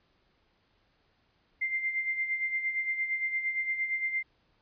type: tone with tremolo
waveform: sine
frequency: 2093 Hz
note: C7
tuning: in tune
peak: -26 dBFS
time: 1.61-4.23 s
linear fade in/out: 10 ms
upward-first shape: sine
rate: 8.7 Hz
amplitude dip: 60%
effects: pink hiss -70 dBFS RMS until 4.61 s + resampled to 11025 Hz